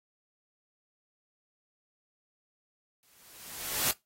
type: noise with exponential growth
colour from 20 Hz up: white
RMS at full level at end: -26 dBFS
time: 3.03-3.91 s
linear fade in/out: 0 ms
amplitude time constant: 190 ms
effects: noise-tail reverb RT60 0.2 s tail -21 dB re dry + AAC 48 kbps